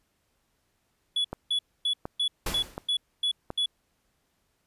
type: tone bursts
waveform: triangle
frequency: 3400 Hz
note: G#7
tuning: 40 cents sharp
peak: -22 dBFS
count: 8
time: 1.16-3.66 s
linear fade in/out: 5 ms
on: 85 ms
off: 260 ms
type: click train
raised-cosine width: 1 ms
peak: -19 dBFS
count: 4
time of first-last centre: 1.33-3.504 s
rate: 1.38 Hz
type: noise with exponential decay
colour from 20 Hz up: pink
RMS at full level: -28 dBFS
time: 2.46-2.89 s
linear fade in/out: 5 ms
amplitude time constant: 93 ms
effects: pink hiss -73 dBFS RMS until 4.66 s + resampled to 32000 Hz